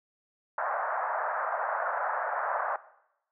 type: band-pass noise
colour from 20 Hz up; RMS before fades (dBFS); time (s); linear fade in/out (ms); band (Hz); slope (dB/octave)
pink; -31; 0.58-2.76; 2; 600 to 1600; 48
effects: noise-tail reverb RT60 0.8 s tail -17 dB re dry